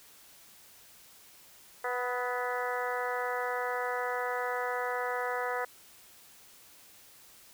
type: harmonic tone with a mistuned harmonic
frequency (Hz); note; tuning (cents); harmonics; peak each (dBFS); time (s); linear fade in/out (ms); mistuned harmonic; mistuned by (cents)
246.9; B3; 0; 2 / 3 / 4 / 5 / 6 / 7 / 8; -35 / -37 / -38 / -39 / -40 / -40 / -41; 1.84-5.65; 5; 5; +30
effects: white hiss -56 dBFS RMS until 7.53 s

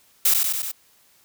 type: noise with echo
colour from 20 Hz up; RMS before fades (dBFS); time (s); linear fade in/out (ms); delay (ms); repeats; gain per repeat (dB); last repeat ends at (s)
blue; -17; 0.25-0.34; 5; 94; 4; -3; 0.716
effects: white hiss -58 dBFS RMS until 1.24 s

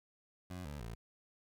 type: tone with pitch steps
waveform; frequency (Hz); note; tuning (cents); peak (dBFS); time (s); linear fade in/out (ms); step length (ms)
20% pulse; 90.4 / 72.7 / 56.7; F#2 / D2 / A#1; -40 / -17 / -47; -38; 0.5-0.95; 5; 150
effects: 13-bit

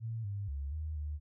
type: tone with pitch steps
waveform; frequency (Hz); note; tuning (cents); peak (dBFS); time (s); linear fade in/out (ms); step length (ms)
sine; 113.3 / 100.7 / 69.9 / 77.7 / 74.6; A#2 / G2 / C#2 / D#2 / D2; -49 / +47 / +15 / -2 / +28; -35; 0-1.2; 50; 240
effects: none

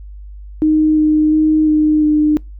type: tone with pitch steps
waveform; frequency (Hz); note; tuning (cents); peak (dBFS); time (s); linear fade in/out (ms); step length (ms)
sine; 309.4 / 306.8 / 310.2 / 305.8 / 302.4; D#4 / D#4 / D#4 / D#4 / D#4; -10 / -24 / -5 / -30 / -49; -9; 0.62-2.37; 0; 350
effects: noise-tail reverb RT60 0.2 s tail -25 dB re dry + added 50 Hz sine -30 dBFS peak until 2.59 s

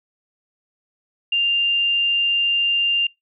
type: tone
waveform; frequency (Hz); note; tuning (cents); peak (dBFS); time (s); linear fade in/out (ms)
sine; 2794; F7; 0; -16; 1.32-3.07; 5
effects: noise-tail reverb RT60 0.2 s tail -26 dB re dry

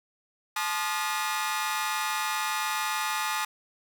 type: tone cluster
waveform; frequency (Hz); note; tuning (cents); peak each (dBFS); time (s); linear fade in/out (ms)
sawtooth; 862 / 1055 / 1221 / 1421 / 1926; A5 / C6 / D#6 / F6 / B6; -36 / +14 / -33 / +30 / -44; -28 / -33 / -28 / -34 / -33; 0.56-3.45; 5
effects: none

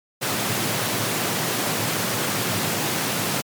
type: high-pass noise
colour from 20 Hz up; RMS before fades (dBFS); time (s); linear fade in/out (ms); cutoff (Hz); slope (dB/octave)
pink; -24; 0.21-3.42; 20; 100; 96
effects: MP3 96 kbps

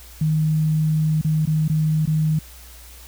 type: tone with dropouts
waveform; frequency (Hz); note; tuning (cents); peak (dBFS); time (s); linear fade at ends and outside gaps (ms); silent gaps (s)
sine; 155.56; D#3; 0; -16; 0.21-2.39; 5; 1.214-1.246 / 1.455-1.473 / 1.68-1.697 / 2.056-2.074
effects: added 60 Hz sine -42 dBFS peak until 3.07 s + white hiss -45 dBFS RMS until 3.07 s

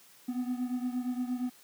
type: beating tone pair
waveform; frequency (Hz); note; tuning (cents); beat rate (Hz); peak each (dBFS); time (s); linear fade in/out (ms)
triangle; 246.9 / 255.5; B3 / C4; 0 / -41; 8.6; -30 / -34; 0.28-1.5; 10
effects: white hiss -58 dBFS RMS until 1.63 s + high-pass 100 Hz 12 dB/octave

